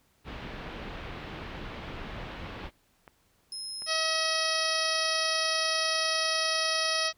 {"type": "low-pass noise", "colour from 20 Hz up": "pink", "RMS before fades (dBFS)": -40, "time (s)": [0.24, 2.71], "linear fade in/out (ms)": 50, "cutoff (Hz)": 3500, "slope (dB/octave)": 24}
{"type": "clicks", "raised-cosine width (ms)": 0.5, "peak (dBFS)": -32, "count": 4, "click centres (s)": [2.208, 2.506, 3.078, 3.821]}
{"type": "tone", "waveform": "35% pulse", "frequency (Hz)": 5150, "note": "E8", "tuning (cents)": -41, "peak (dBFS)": -33, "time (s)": [3.52, 7.08], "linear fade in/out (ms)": 2}
{"type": "harmonic tone", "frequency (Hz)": 640, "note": "D#5", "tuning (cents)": 49, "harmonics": [1, 2, 3, 4, 5, 6, 7, 8, 9], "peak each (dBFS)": [-34, -34, -34, -36, -36, -36, -35, -34, -37], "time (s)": [3.86, 7.13], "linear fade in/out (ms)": 50}
{"effects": ["pink hiss -68 dBFS RMS until 7.17 s"]}